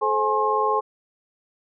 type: tone cluster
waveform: sine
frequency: 430.8 / 527 / 840 / 1070 Hz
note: A4 / C5 / G#5 / C6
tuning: -37 / +12 / +19 / +38 cents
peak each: -24 / -29 / -24 / -22 dBFS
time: 0.01-0.81 s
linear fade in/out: 20 ms
effects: none